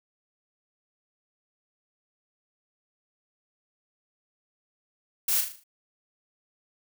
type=noise with echo; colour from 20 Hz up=blue; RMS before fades=-25 dBFS; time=5.28-5.41 s; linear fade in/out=5 ms; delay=38 ms; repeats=6; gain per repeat=-6 dB; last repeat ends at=5.638 s; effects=none